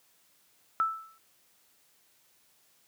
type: tone with exponential decay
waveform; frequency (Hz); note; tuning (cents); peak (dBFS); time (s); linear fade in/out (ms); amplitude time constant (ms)
sine; 1318.5; E6; 0; -21; 0.8-1.18; 0; 81
effects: white hiss -66 dBFS RMS until 2.87 s + high-pass 80 Hz 12 dB/octave